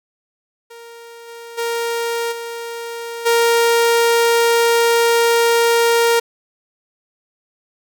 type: tone with level steps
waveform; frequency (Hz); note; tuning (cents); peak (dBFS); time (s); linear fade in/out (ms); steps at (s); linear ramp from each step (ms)
sawtooth; 466.2; A#4; 0; -32 / -29 / -15 / -22 / -8; 0.7-6.2; 10; 1.27 / 1.57 / 2.31 / 3.25; 20
effects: none